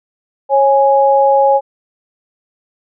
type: tone pair together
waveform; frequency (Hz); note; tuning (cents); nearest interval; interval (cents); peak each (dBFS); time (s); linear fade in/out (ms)
sine; 547.7 / 830.6; C#5 / G#5; -21 / 0; perfect fifth; 721; -10; 0.49-1.61; 50
effects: none